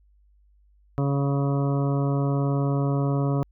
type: harmonic tone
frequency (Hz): 139.9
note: C#3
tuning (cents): +16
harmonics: 1 / 2 / 3 / 4 / 5 / 7 / 8 / 9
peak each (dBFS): -22 / -28 / -32 / -34 / -36 / -39 / -40 / -41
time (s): 0.98-3.43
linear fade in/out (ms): 0
effects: added 50 Hz sine -56 dBFS peak until 3.51 s